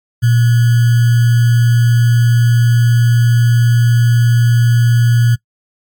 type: tone with sample-and-hold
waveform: sine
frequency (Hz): 118.5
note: A#2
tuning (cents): +29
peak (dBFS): -7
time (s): 0.22-5.36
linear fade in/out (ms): 20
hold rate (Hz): 1575
effects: noise-tail reverb RT60 0.1 s tail -22 dB re dry + MP3 96 kbps